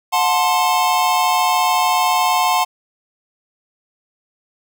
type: chord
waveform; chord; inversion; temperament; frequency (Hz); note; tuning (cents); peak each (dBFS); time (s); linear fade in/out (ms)
square; F# diminished; none; equal with one note detuned; 726 / 880 / 1046.5; F#5 / A5 / C6; -33 / 0 / 0; -19; 0.12-2.65; 20
effects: none